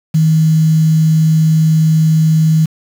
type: tone with quantisation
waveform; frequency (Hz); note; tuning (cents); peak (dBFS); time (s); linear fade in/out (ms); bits
sine; 158.4; D#3; +31; -7; 0.14-2.66; 10; 5
effects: none